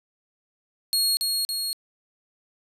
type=tone with echo; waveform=sawtooth; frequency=4300 Hz; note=C8; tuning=47 cents sharp; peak=-17 dBFS; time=0.93-1.17 s; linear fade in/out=0 ms; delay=280 ms; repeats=2; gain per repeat=-3 dB; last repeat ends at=1.73 s; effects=resampled to 32000 Hz + 9-bit